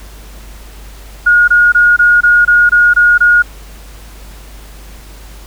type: tone bursts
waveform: sine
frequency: 1437 Hz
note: F6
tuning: 49 cents sharp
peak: -4 dBFS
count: 9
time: 1.26-3.424 s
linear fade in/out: 10 ms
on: 220 ms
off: 23 ms
effects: added 50 Hz sine -31 dBFS peak until 5.46 s + pink hiss -38 dBFS RMS until 5.46 s